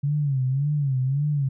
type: tone with vibrato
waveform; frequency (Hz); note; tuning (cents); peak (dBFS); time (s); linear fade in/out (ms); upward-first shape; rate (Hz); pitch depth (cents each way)
sine; 138.59; C#3; 0; -20; 0.03-1.49; 10; sine; 1.8; 130
effects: none